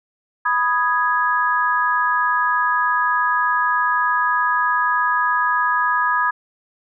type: chord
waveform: sine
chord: G# minor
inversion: first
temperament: equal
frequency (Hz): 987.8 / 1244.5 / 1661.2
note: B5 / D#6 / G#6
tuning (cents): 0 / 0 / 0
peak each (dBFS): -20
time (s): 0.45-6.31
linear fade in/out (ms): 10
effects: none